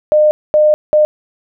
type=tone bursts at uneven times; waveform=sine; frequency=607 Hz; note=D#5; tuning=43 cents flat; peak=-6 dBFS; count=3; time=0.12-0.31 / 0.54-0.74 / 0.93-1.05 s; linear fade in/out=0 ms; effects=none